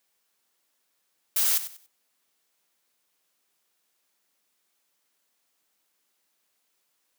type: noise with echo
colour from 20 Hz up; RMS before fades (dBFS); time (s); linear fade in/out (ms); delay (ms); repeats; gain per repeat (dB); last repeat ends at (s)
blue; -23; 1.36-1.58; 5; 95; 3; -12; 1.865
effects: white hiss -74 dBFS RMS until 7.18 s + high-pass 200 Hz 12 dB/octave